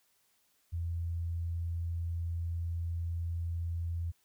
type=tone; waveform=sine; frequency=84.5 Hz; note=E2; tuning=43 cents sharp; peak=-32 dBFS; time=0.72-4.12 s; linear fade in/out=20 ms; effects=white hiss -72 dBFS RMS until 4.24 s